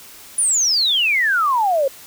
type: exponential sweep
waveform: sine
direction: down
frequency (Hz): 10000 to 523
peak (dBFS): -14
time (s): 0.38-1.88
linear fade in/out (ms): 5
effects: white hiss -41 dBFS RMS until 2.06 s